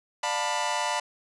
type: chord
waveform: sawtooth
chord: B half-diminished seventh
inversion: first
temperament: just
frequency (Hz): 592.7 / 711.2 / 889 / 987.8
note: D5 / F5 / A5 / B5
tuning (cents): +16 / +31 / +18 / 0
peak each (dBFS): -30 / -30 / -26 / -26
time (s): 0.23-1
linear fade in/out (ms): 5
effects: resampled to 22050 Hz